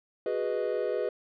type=chord; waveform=triangle; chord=G# minor seventh; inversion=third; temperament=equal; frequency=370 / 415.3 / 493.9 / 622.3 Hz; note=F#4 / G#4 / B4 / D#5; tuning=0 / 0 / 0 / 0 cents; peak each=-33 / -30 / -29 / -32 dBFS; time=0.26-1.09 s; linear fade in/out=2 ms; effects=tanh soft clip ceiling -15 dBFS + resampled to 11025 Hz